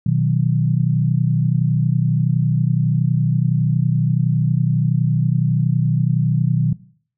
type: chord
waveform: sine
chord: B major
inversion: none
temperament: equal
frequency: 123.47 / 155.56 / 185 Hz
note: B2 / D#3 / F#3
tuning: 0 / 0 / 0 cents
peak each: -18 / -17 / -22 dBFS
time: 0.06-6.73 s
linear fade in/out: 5 ms
effects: noise-tail reverb RT60 0.5 s tail -18 dB re dry